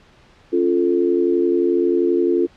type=chord; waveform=sine; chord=Db augmented; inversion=none; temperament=equal; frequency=277.2 / 349.2 / 440 Hz; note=Db4 / F4 / A4; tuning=0 / 0 / 0 cents; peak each=-22 / -16 / -21 dBFS; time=0.52-2.47 s; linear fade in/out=20 ms; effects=pink hiss -51 dBFS RMS until 2.56 s + low-pass 4000 Hz 12 dB/octave